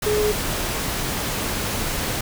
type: tone in noise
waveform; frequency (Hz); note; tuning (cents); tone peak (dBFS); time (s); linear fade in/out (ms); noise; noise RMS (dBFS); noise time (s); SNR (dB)
sine; 421.4; G#4; +25; -18; 0.06-0.32; 5; pink; -25; 0.02-2.21; +4
effects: none